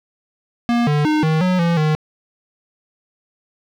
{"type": "tone with pitch steps", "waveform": "square", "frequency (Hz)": [237.4, 148, 306.1, 157.6, 183.1, 169.7, 154.2], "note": ["A#3", "D3", "D#4", "D#3", "F#3", "F3", "D#3"], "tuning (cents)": [32, 14, -28, 23, -18, -49, -15], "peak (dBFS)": -15, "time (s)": [0.69, 1.95], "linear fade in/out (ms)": 0, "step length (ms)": 180, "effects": ["low-pass 4000 Hz 12 dB/octave", "7-bit"]}